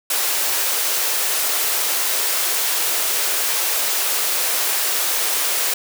white high-pass noise, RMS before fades -20 dBFS, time 0.1-5.74 s, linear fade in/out 5 ms, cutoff 370 Hz, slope 24 dB/octave, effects none

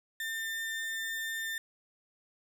35% pulse tone, 1799 Hz, A6, 38 cents sharp, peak -32 dBFS, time 0.2-1.58 s, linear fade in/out 2 ms, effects none

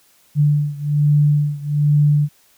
sine beating tone pair, 146.83 / 148.03 Hz, D3 / D3, 0 / +14 cents, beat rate 1.2 Hz, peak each -15 / -17 dBFS, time 0.35-2.29 s, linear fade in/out 50 ms, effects white hiss -55 dBFS RMS until 2.57 s

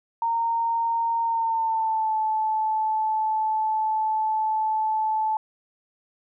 sine tone with pitch glide, 922 to 870.8 Hz, A#5 to A5, -19 to -18 cents, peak -21 dBFS, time 0.22-5.37 s, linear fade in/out 2 ms, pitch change -99 cents, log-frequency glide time 1.22-2.16 s, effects none

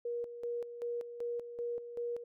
sine tone with tremolo, 476.1 Hz, A#4, 37 cents sharp, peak -34 dBFS, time 0.05-2.24 s, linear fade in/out 5 ms, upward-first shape square, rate 2.6 Hz, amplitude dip 65%, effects none

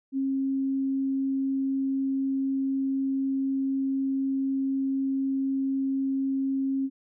sine tone, 269.6 Hz, C#4, 48 cents flat, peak -24 dBFS, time 0.12-6.9 s, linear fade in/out 50 ms, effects none

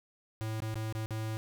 square tone with dropouts, 110 Hz, A2, in tune, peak -34 dBFS, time 0.41-1.37 s, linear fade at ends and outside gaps 0 ms, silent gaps 0.603-0.621 / 0.742-0.756 / 0.925-0.951 / 1.06-1.107 s, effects none

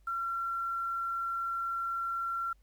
sine tone with quantisation, 1364 Hz, F6, 41 cents flat, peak -31 dBFS, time 0.07-2.53 s, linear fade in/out 5 ms, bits 10, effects added 50 Hz sine -60 dBFS peak until 2.62 s + pink hiss -75 dBFS RMS until 2.62 s

